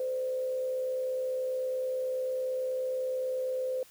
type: tone with frequency modulation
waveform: sine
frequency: 514 Hz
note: C5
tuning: 31 cents flat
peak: -29 dBFS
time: 0-3.83 s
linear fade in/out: 2 ms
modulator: 69.2 Hz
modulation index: 0.3
effects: white hiss -57 dBFS RMS until 3.9 s